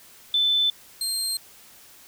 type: tone pair in turn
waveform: sine / 25% pulse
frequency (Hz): 3520 / 4186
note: A7 / C8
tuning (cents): 0 / 0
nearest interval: minor third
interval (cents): 300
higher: second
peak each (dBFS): -18 / -20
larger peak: first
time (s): 0.34-0.7 / 1.01-1.37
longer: neither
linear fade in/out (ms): 2
effects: white hiss -50 dBFS RMS until 2.07 s